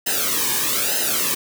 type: noise with flanger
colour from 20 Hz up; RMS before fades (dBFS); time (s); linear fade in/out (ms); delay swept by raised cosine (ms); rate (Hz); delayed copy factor
white; -21; 0.06-1.35; 10; 0.87 to 1.51; 1.1; -0.85
effects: none